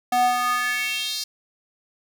square tone with high-pass filter sweep, 246.2 Hz, B3, 5 cents flat, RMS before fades -23 dBFS, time 0.12-1.24 s, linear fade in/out 5 ms, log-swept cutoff 590 to 4800 Hz, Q 3.8, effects none

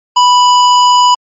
square tone, 987.8 Hz, B5, in tune, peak -5 dBFS, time 0.16-1.15 s, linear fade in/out 10 ms, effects MP3 32 kbps

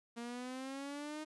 sawtooth exponential sweep, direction up, 232.7 to 311.1 Hz, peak -38 dBFS, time 0.16-1.25 s, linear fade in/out 20 ms, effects resampled to 24000 Hz + 12-bit

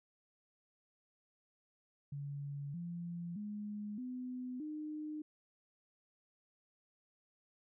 sine tone with pitch steps, 142.2 / 172.06 / 208.2 / 251.9 / 304.8 Hz, C#3 / F3 / G#3 / B3 / D#4, +45 / -26 / +5 / +34 / -36 cents, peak -40 dBFS, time 2.12-5.22 s, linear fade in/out 5 ms, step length 620 ms, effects none

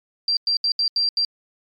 sine tone bursts at uneven times, 4721 Hz, D8, 8 cents sharp, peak -17 dBFS, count 6, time 0.28-0.37 / 0.47-0.57 / 0.64-0.72 / 0.79-0.88 / 0.96-1.09 / 1.17-1.25 s, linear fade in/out 2 ms, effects MP3 96 kbps

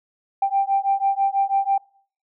sine beating tone pair, 784 / 790.1 Hz, G5 / G5, 0 / +13 cents, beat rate 6.1 Hz, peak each -20 dBFS, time 0.42-1.78 s, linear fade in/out 5 ms, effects noise-tail reverb RT60 0.5 s tail -23 dB re dry + tanh soft clip ceiling -10 dBFS

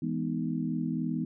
sine chord, E major seventh, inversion none, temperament equal, 164.81 / 207.7 / 246.9 / 311.1 Hz, E3 / G#3 / B3 / D#4, 0 / 0 / 0 / 0 cents, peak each -33 / -36 / -32 / -36 dBFS, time 0.02-1.25 s, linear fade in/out 5 ms, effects none

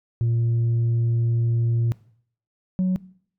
sine tone pair in turn, 116.54 / 185 Hz, A#2 / F#3, 0 / 0 cents, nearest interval minor sixth, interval 800 cents, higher second, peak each -16 dBFS, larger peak neither, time 0.21-1.92 / 2.79-2.96 s, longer first, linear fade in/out 0 ms, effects noise-tail reverb RT60 0.6 s tail -22 dB re dry + tanh soft clip ceiling -17 dBFS

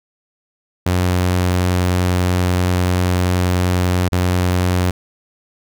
sawtooth tone with dropouts, 90.3 Hz, F#2, 42 cents flat, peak -10 dBFS, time 0.86-4.91 s, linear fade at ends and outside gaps 5 ms, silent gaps 4.087-4.121 s, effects none

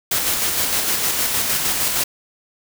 white noise with tremolo, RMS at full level -19 dBFS, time 0.11-2.04 s, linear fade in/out 5 ms, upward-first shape square, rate 6.5 Hz, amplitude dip 30%, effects none

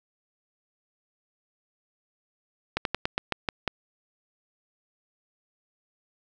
slowing click train, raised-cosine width 0.3 ms, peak -9 dBFS, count 8, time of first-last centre 2.77-3.677 s, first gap 82 ms, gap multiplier 1.15, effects none

